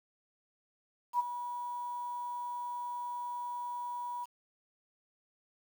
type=tone with ADSR envelope; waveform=sine; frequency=970 Hz; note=B5; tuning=31 cents flat; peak=-24 dBFS; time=1.13-4.26 s; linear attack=63 ms; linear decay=21 ms; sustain=-12 dB; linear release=26 ms; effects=9-bit